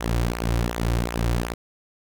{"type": "tone with flanger", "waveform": "sawtooth", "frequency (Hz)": 58.27, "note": "A#1", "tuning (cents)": 0, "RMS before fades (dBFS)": -24, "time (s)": [0, 1.54], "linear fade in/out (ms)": 10, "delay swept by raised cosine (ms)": [0.2, 4.8], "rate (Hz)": 2.7, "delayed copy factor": -0.7, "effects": []}